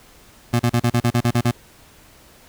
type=tone bursts; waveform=25% pulse; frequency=119.6 Hz; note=A#2; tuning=45 cents sharp; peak=-11 dBFS; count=10; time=0.53-1.514 s; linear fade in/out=10 ms; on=66 ms; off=36 ms; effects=pink hiss -49 dBFS RMS until 2.48 s